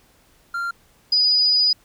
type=tone pair in turn; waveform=triangle / sine; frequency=1387 / 4943 Hz; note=F6 / D#8; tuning=-12 / -12 cents; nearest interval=octave + minor seventh; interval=2200 cents; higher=second; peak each=-21 / -14 dBFS; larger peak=second; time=0.54-0.71 / 1.12-1.73 s; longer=second; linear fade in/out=5 ms; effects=pink hiss -57 dBFS RMS until 1.84 s